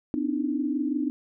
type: tone cluster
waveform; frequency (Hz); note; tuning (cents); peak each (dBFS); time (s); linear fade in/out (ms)
sine; 252.7 / 279.3 / 298.6 / 324.3; B3 / C#4 / D4 / E4; +40 / +13 / +29 / -28; -29 / -33 / -27 / -35; 0.14-1.1; 0
effects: none